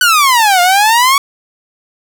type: exponential two-way sweep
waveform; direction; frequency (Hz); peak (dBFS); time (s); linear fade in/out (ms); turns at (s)
sawtooth; down then up; 1511 to 698.5 to 1133; -3; 0.01-1.18; 2; 0.61
effects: none